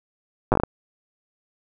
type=slowing click train; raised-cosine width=1 ms; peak=-4 dBFS; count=7; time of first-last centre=0.52-0.636 s; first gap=8 ms; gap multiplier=1.35; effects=none